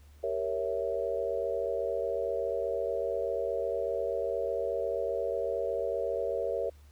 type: chord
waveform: sine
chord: G diminished seventh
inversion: none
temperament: equal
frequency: 392 / 466.2 / 554.4 / 659.3 Hz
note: G4 / Bb4 / Db5 / Fb5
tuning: 0 / 0 / 0 / 0 cents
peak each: -37 / -33 / -33 / -36 dBFS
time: 0.23-6.7 s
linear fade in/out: 10 ms
effects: added 73 Hz sine -52 dBFS peak until 6.91 s + pink hiss -65 dBFS RMS until 6.91 s